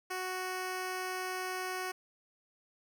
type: tone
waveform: 10% pulse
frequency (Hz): 370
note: F#4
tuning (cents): 0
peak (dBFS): -27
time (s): 0.1-1.92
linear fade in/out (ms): 10
effects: none